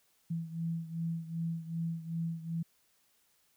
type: beating tone pair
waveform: sine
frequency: 164.9 / 167.5 Hz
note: E3 / E3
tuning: +1 / +28 cents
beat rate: 2.6 Hz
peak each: -35 / -39 dBFS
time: 0.3-2.63 s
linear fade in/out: 10 ms
effects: white hiss -71 dBFS RMS until 3.56 s